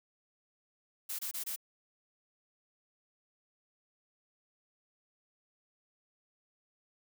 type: noise bursts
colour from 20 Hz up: blue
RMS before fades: -38 dBFS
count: 4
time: 1.09-1.562 s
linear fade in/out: 10 ms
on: 100 ms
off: 24 ms
effects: none